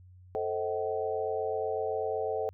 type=chord; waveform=sine; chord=A diminished seventh; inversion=none; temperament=just; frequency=440 / 528 / 633.6 / 760.3 Hz; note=A4 / C5 / Eb5 / Gb5; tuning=0 / +16 / +31 / +47 cents; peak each=-32 / -36 / -36 / -36 dBFS; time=0.35-2.49 s; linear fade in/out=0 ms; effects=added 91 Hz sine -51 dBFS peak until 2.53 s